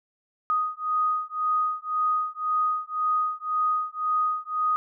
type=beating tone pair; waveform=sine; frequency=1244.5 / 1246.4 Hz; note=D#6 / D#6; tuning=0 / +3 cents; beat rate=1.9 Hz; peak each=-26 dBFS; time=0.5-4.76 s; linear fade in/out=0 ms; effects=none